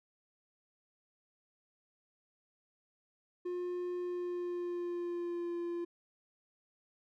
triangle tone with pitch glide, 356.4 to 344.7 Hz, F4 to F4, +35 to -23 cents, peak -33 dBFS, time 3.45-5.85 s, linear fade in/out 10 ms, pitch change -58 cents, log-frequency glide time 3.99-5.57 s, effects none

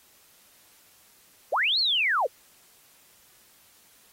sine linear two-way sweep, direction up then down, 415.4 to 4435 to 415.4 Hz, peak -21 dBFS, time 1.52-2.27 s, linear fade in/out 10 ms, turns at 1.79 s, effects white hiss -58 dBFS RMS until 4.12 s + AAC 48 kbps

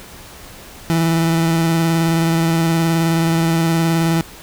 30% pulse tone with vibrato, 164.81 Hz, E3, in tune, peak -11 dBFS, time 0.9-4.21 s, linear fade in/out 0 ms, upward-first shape square, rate 19 Hz, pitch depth 17 cents each way, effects pink hiss -38 dBFS RMS until 4.42 s

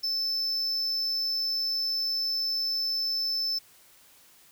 triangle tone, 5274 Hz, E8, in tune, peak -25 dBFS, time 0.03-3.59 s, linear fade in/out 10 ms, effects white hiss -57 dBFS RMS until 4.51 s

